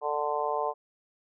harmonic tone, 148.1 Hz, D3, 15 cents sharp, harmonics 3 / 4 / 5 / 6 / 7, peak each -33 / -33 / -33 / -33 / -33 dBFS, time 0.01-0.74 s, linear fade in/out 50 ms, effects none

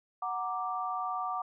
sine chord, Gb augmented, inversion none, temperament equal, 740 / 932.3 / 1174.7 Hz, Gb5 / Bb5 / D6, 0 / 0 / 0 cents, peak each -35 / -40 / -34 dBFS, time 0.22-1.42 s, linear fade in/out 5 ms, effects none

